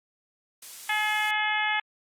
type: noise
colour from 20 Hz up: blue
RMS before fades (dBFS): -39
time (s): 0.62-1.31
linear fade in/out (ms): 5
type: harmonic tone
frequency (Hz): 425.5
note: G#4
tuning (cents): +42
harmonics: 2 / 3 / 4 / 5 / 6 / 7 / 8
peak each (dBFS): -29 / -37 / -29 / -29 / -34 / -36 / -37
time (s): 0.89-1.8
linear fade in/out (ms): 5
effects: low-pass 11000 Hz 12 dB/octave + Opus 48 kbps